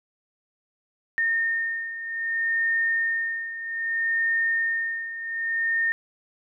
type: beating tone pair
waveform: sine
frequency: 1827 / 1827.63 Hz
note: A#6 / A#6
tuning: -35 / -35 cents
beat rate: 0.63 Hz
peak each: -29 / -24 dBFS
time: 1.18-5.92 s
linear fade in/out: 0 ms
effects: none